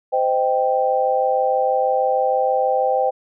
sine chord, C minor, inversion none, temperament equal with one note detuned, 516 / 622.3 / 784 Hz, C5 / Eb5 / G5, -24 / 0 / 0 cents, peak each -19 / -23 / -19 dBFS, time 0.12-3.11 s, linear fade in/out 20 ms, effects none

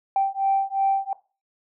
sine beating tone pair, 780 / 782.8 Hz, G5 / G5, -9 / -3 cents, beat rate 2.8 Hz, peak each -22 dBFS, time 0.16-1.13 s, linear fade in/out 2 ms, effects noise-tail reverb RT60 0.3 s tail -17 dB re dry + tanh soft clip ceiling -12 dBFS

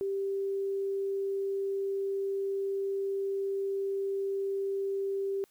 sine tone, 392.6 Hz, G4, 3 cents sharp, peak -29 dBFS, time 0.01-5.44 s, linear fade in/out 0 ms, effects white hiss -67 dBFS RMS until 5.5 s

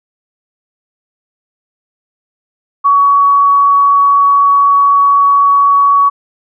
sine tone, 1126 Hz, C#6, 27 cents sharp, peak -5 dBFS, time 2.84-6.1 s, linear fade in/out 20 ms, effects none

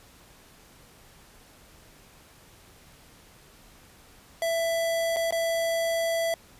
square tone with dropouts, 664 Hz, E5, 12 cents sharp, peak -25 dBFS, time 4.42-6.34 s, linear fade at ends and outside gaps 1 ms, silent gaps 5.162-5.167 / 5.308-5.324 s, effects pink hiss -54 dBFS RMS until 6.59 s + resampled to 32000 Hz

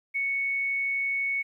sine tone, 2217 Hz, C#7, in tune, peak -25 dBFS, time 0.14-1.43 s, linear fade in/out 20 ms, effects 11-bit

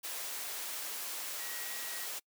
sine tone in noise, 1908 Hz, A#6, 40 cents sharp, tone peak -48 dBFS, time 1.39-2.06 s, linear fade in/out 20 ms, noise white, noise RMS -40 dBFS, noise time 0.03-2.2 s, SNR -11 dB, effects noise-tail reverb RT60 0.1 s tail -26 dB re dry + high-pass 400 Hz 12 dB/octave

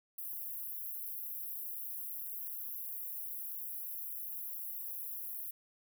white high-pass noise, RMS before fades -42 dBFS, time 0.18-5.51 s, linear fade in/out 5 ms, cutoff 11000 Hz, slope 96 dB/octave, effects none

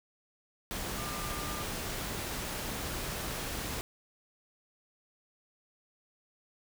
sine tone in noise, 1198 Hz, D6, 34 cents sharp, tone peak -42 dBFS, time 0.98-1.63 s, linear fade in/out 0 ms, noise pink, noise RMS -37 dBFS, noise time 0.71-3.81 s, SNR -8 dB, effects none

